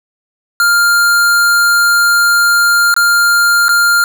square tone with dropouts, 1400 Hz, F6, 4 cents sharp, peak -8 dBFS, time 0.6-4.04 s, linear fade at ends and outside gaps 1 ms, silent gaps 2.941-2.964 / 3.683-3.691 s, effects none

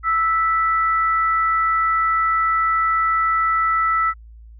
sine tone pair together, 1316.9 / 1971 Hz, E6 / B6, -2 / -4 cents, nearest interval perfect fifth, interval 698 cents, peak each -16 / -24 dBFS, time 0.03-4.14 s, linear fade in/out 50 ms, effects added 56 Hz sine -39 dBFS peak until 4.59 s

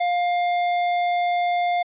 sine tone with hard clipping, 705 Hz, F5, 16 cents sharp, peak -21 dBFS, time 0-1.83 s, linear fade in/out 10 ms, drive 11 dB, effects resampled to 8000 Hz

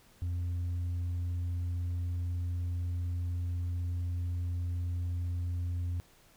sine tone, 87.6 Hz, F2, 6 cents sharp, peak -28 dBFS, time 0.22-6 s, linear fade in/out 0 ms, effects tanh soft clip ceiling -30 dBFS + pink hiss -62 dBFS RMS until 6.36 s

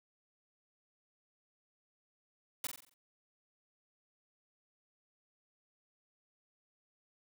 white noise with echo, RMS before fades -37 dBFS, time 2.64-2.67 s, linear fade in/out 2 ms, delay 45 ms, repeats 6, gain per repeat -6 dB, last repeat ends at 2.94 s, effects none

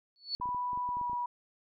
sine tone with exponential growth, 4435 Hz, C#8, in tune, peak -28 dBFS, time 0.16-0.35 s, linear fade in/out 0 ms, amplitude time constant 40 ms
clicks, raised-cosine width 3 ms, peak -37 dBFS, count 11, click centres 0.4 / 0.457 / 0.49 / 0.547 / 0.732 / 0.775 / 0.89 / 0.97 / 1.013 / 1.097 / 1.132 s
sine tone with pitch glide, 986 to 971.9 Hz, B5 to B5, -3 to -28 cents, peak -31 dBFS, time 0.41-1.26 s, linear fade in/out 5 ms, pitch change -25 cents, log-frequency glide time 0.83-1.09 s
effects none

